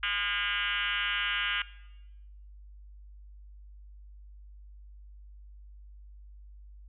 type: tone with frequency modulation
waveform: sine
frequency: 2217 Hz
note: C#7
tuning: in tune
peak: -27 dBFS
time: 0.03-1.62 s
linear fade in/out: 2 ms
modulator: 198 Hz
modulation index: 4.7
effects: noise-tail reverb RT60 1.0 s tail -20 dB re dry + added 50 Hz sine -47 dBFS peak until 6.88 s